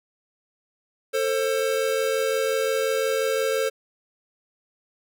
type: tone pair together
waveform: square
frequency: 446.7 / 532.4 Hz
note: A4 / C5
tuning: +26 / +30 cents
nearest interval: minor third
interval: 304 cents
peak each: -25 dBFS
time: 1.13-3.7 s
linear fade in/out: 20 ms
effects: none